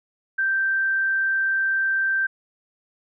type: tone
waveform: sine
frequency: 1566 Hz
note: G6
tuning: 2 cents flat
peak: -19 dBFS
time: 0.38-2.27 s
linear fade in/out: 10 ms
effects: none